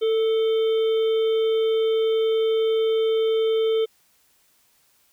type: harmonic tone with a mistuned harmonic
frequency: 444.8 Hz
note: A4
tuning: 19 cents sharp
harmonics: 1 / 3 / 5 / 7 / 8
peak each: -18 / -40 / -43 / -36 / -40 dBFS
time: 0.01-3.86 s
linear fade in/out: 20 ms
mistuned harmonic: 3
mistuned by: -34 cents
effects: white hiss -62 dBFS RMS until 5.12 s